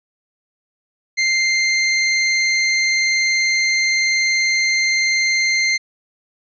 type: tone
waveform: sawtooth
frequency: 2093 Hz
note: C7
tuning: in tune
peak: -11 dBFS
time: 1.17-5.78 s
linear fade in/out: 20 ms
effects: resampled to 16000 Hz